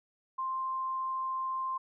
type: tone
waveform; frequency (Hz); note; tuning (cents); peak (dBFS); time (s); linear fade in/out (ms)
sine; 1049; C6; +4; -31; 0.38-1.78; 10
effects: none